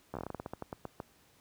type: slowing click train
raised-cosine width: 1 ms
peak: -24 dBFS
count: 16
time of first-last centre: 0.14-1.001 s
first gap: 13 ms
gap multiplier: 1.19
effects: pink hiss -65 dBFS RMS until 1.4 s + high-pass 60 Hz 12 dB/octave